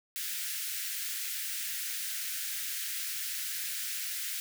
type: high-pass noise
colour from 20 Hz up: white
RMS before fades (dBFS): -36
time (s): 0.16-4.4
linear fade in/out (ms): 0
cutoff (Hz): 1500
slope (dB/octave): 48
effects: none